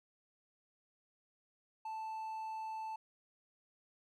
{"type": "tone", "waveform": "triangle", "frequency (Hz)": 880, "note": "A5", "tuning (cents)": 0, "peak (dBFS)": -38, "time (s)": [1.85, 2.96], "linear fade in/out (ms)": 5, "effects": []}